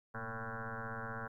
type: tone with frequency modulation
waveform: sine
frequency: 785 Hz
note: G5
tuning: 2 cents sharp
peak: -39 dBFS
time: 0.14-1.28 s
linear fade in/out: 10 ms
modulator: 111 Hz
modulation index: 7.5
effects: 13-bit